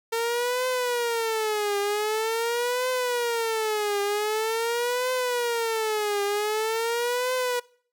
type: tone with vibrato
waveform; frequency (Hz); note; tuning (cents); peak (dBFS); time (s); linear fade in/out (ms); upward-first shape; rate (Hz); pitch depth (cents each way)
sawtooth; 454; A#4; -46; -20; 0.12-7.6; 10; triangle; 0.45; 210
effects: noise-tail reverb RT60 0.5 s tail -23 dB re dry